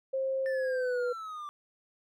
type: tone with pitch glide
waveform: sine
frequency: 532 to 490.7 Hz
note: C5 to B4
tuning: +29 to -11 cents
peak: -28 dBFS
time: 0.13-1.13 s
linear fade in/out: 10 ms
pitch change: -140 cents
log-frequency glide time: 0.47-1.01 s
type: exponential sweep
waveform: triangle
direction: down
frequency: 1794 to 1168 Hz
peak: -36 dBFS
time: 0.46-1.49 s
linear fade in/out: 0 ms
effects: none